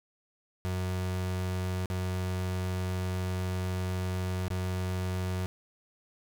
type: tone with dropouts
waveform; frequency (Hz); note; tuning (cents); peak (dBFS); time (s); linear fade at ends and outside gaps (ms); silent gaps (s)
35% pulse; 92; F#2; -9; -28; 0.65-5.46; 0; 1.858-1.901 / 4.482-4.503
effects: none